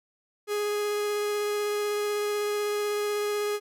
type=tone with vibrato; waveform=45% pulse; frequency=415.3 Hz; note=G#4; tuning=in tune; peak=-26 dBFS; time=0.47-3.6 s; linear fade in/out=50 ms; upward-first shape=sine; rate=16 Hz; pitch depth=8 cents each way; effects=none